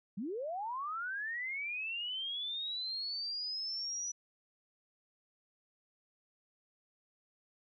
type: linear sweep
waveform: sine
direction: up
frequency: 173.1 to 5920 Hz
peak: -36 dBFS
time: 0.17-4.12 s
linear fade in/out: 10 ms
effects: none